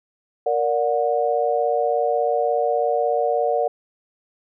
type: chord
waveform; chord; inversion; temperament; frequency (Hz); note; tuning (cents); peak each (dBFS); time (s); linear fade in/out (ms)
sine; Bb augmented; none; just; 466.2 / 582.7 / 728.4; Bb4 / D5 / F#5; 0 / -14 / -27; -22; 0.46-3.68; 5
effects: none